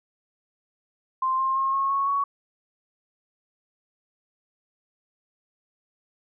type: tone with pitch steps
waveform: sine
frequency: 1046.5 / 1060.5 / 1074.7 / 1089.1 / 1103.6 / 1118.4 Hz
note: C6 / C6 / C6 / C#6 / C#6 / C#6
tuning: 0 / +23 / +46 / -31 / -8 / +15 cents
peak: -21 dBFS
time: 1.22-2.24 s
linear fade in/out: 5 ms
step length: 170 ms
effects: none